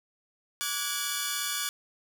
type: tone cluster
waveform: 10% pulse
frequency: 1154 / 1461 / 1660 / 3499 Hz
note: D6 / F#6 / G#6 / A7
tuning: -31 / -22 / -1 / -10 cents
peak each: -27 dBFS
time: 0.61-1.69 s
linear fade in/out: 0 ms
effects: none